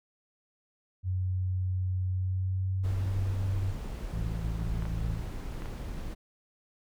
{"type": "tone with pitch glide", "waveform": "sine", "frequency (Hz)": [92.5, 96.09], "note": ["F#2", "G2"], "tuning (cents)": [0, -34], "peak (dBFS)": -27, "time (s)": [1.03, 3.74], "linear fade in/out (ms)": 50, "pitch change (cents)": 66, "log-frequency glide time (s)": [2.09, 3.2]}
{"type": "noise", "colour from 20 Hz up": "brown", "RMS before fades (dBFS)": -37, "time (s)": [2.83, 6.15], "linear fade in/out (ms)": 20}
{"type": "harmonic tone", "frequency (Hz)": 55, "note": "A1", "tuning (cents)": 0, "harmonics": [1, 2, 3], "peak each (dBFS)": [-32, -35, -38], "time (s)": [4.12, 5.22], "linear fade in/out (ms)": 20}
{"type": "clicks", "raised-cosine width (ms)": 0.5, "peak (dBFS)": -29, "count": 4, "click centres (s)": [4.823, 4.854, 5.621, 5.658]}
{"effects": []}